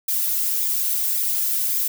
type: noise with flanger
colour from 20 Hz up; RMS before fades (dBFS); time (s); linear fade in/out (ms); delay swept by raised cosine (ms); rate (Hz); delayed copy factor
violet; -22; 0.08-1.88; 5; 0.68 to 3.28; 1.8; -0.55
effects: none